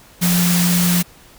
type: tone in noise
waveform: sine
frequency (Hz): 176.1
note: F3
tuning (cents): +15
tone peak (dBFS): -14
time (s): 0.21-1.03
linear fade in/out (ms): 20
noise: white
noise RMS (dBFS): -20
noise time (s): 0.21-1.03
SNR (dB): +3
effects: pink hiss -46 dBFS RMS until 1.38 s